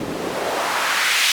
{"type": "noise with band-pass filter sweep", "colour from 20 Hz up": "white", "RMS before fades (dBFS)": -21, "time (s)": [0, 1.32], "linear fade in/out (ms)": 2, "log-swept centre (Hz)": [230, 3000], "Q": 1.4, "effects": []}